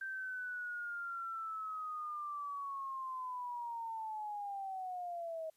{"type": "linear sweep", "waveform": "sine", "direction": "down", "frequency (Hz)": [1568, 632], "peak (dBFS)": -39, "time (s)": [0.01, 5.5], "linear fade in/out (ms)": 5, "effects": ["white hiss -75 dBFS RMS until 5.56 s", "resampled to 32000 Hz"]}